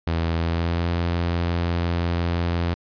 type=tone with pitch glide; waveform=sawtooth; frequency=82.8 to 85.77 Hz; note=E2 to F2; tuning=+8 to -31 cents; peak=-17 dBFS; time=0.07-2.74 s; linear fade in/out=0 ms; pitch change=+61 cents; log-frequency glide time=0.34-0.91 s; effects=resampled to 11025 Hz